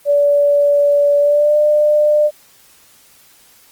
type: tone with pitch glide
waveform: sine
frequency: 576 to 598.7 Hz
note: D5 to D5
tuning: -34 to +33 cents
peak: -9 dBFS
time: 0.05-2.31 s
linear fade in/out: 50 ms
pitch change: +67 cents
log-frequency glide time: 1.19-1.56 s
effects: white hiss -48 dBFS RMS until 3.71 s + Opus 24 kbps